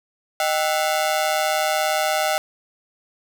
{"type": "ring-modulated tone", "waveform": "sawtooth", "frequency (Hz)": 698.5, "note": "F5", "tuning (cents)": 0, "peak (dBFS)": -12, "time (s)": [0.4, 2.38], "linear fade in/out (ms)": 0, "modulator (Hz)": 78.4, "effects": []}